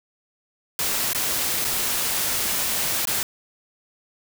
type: noise with dropouts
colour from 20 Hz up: white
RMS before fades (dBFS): -24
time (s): 0.79-3.23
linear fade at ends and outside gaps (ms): 1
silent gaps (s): 1.132-1.148 / 1.645-1.649 / 3.054-3.072
effects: none